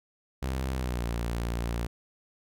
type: tone with pitch glide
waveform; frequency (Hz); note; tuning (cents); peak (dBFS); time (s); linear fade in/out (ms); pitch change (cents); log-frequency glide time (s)
sawtooth; 65.41 to 58.27; C2 to A#1; 0 to 0; -25; 0.42-1.87; 10; -200; 0.74-1.05
effects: none